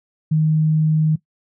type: tone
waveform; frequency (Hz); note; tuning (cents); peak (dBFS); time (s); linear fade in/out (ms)
sine; 156; D#3; +5; -13; 0.31-1.16; 10
effects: noise-tail reverb RT60 0.1 s tail -18 dB re dry